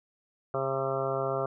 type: harmonic tone with a mistuned harmonic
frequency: 134.6 Hz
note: C3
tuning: 49 cents sharp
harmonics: 1 / 2 / 3 / 4 / 5 / 6 / 7 / 8 / 9 / 10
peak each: -37 / -45 / -33 / -33 / -33 / -43 / -43 / -42 / -37 / -40 dBFS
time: 0.54-1.46 s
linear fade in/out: 2 ms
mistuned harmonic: 9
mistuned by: -19 cents
effects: none